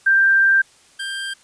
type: tone pair in turn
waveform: sine / 25% pulse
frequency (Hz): 1579 / 1586.1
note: G6 / G6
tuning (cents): +12 / +20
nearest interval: unison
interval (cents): 8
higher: second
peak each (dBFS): -11 / -21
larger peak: first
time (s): 0.06-0.62 / 0.99-1.34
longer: first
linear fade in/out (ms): 10
effects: white hiss -52 dBFS RMS until 1.43 s + resampled to 22050 Hz